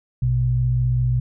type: tone pair together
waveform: sine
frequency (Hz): 58.27 / 123.47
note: A#1 / B2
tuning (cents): 0 / 0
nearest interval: octave + minor second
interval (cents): 1300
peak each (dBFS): -24 / -17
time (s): 0.22-1.2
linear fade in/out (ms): 5
effects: none